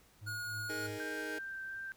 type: tone with tremolo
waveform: triangle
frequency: 104.5 Hz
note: G#2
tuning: 11 cents sharp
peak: -40 dBFS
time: 0.21-0.99 s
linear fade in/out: 20 ms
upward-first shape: triangle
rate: 3.3 Hz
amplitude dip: 85%
type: tone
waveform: square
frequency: 1442 Hz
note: F#6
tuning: 45 cents flat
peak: -39 dBFS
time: 0.26-0.88 s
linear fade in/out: 20 ms
type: chord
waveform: sawtooth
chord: D# suspended fourth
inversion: none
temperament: just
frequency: 311.1 / 414.8 / 466.7 Hz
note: D#4 / G#4 / A#4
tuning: 0 / -2 / +2 cents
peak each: -39 / -41 / -41 dBFS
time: 0.69-1.39 s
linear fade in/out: 10 ms
type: tone with vibrato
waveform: sine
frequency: 1568 Hz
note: G6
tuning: in tune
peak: -40 dBFS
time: 1-1.92 s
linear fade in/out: 0 ms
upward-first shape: triangle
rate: 2.8 Hz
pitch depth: 10 cents each way
effects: pink hiss -65 dBFS RMS until 1.96 s